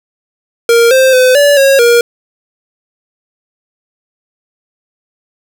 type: tone with pitch steps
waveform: square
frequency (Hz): 466.7 / 524 / 509 / 575 / 546 / 473.4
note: A#4 / C5 / C5 / D5 / C#5 / A#4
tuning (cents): +2 / +2 / -48 / -37 / -26 / +27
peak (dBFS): -5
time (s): 0.69-2.01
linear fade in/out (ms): 2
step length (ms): 220
effects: none